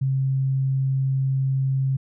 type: tone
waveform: sine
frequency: 134 Hz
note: C3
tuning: 42 cents sharp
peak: -19 dBFS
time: 0.01-1.97 s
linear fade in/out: 10 ms
effects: none